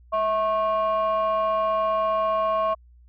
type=tone pair together; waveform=sine; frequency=649 / 1091.5 Hz; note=E5 / C#6; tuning=-27 / -27 cents; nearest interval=major sixth; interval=900 cents; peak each=-21 dBFS; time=0.12-2.75 s; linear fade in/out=20 ms; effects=tanh soft clip ceiling -17 dBFS + added 60 Hz sine -49 dBFS peak until 3.08 s